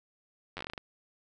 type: slowing click train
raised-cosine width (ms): 0.3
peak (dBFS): -22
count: 10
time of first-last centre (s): 0.57-0.778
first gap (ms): 10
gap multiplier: 1.2
effects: none